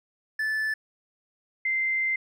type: tone pair in turn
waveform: triangle / sine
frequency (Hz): 1747 / 2082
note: A6 / C7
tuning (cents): -13 / -9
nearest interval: minor third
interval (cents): 304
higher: second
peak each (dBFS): -23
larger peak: neither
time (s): 0.39-0.74 / 1.65-2.16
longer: second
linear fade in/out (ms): 5
effects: none